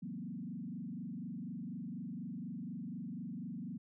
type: tone with frequency modulation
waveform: sine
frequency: 207.7 Hz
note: G#3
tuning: in tune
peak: -40 dBFS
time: 0.02-3.78 s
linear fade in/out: 10 ms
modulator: 24.1 Hz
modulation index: 2.1
effects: none